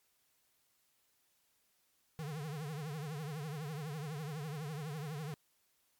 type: tone with vibrato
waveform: square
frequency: 150.9 Hz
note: D3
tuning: 47 cents sharp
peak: -40 dBFS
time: 2.19-5.34 s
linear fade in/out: 0 ms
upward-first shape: triangle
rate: 12 Hz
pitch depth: 170 cents each way
effects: white hiss -75 dBFS RMS until 5.99 s + MP3 96 kbps